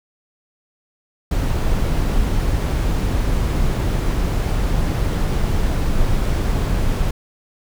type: noise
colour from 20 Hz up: brown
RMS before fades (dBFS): -18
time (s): 1.31-7.11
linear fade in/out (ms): 5
effects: none